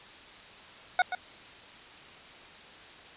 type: tone with echo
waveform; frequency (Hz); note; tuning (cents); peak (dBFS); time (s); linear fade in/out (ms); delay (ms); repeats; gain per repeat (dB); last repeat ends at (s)
25% pulse; 731; F#5; -21; -16; 0.99-1.02; 2; 130; 1; -10; 1.15
effects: white hiss -49 dBFS RMS until 3.16 s + resampled to 8000 Hz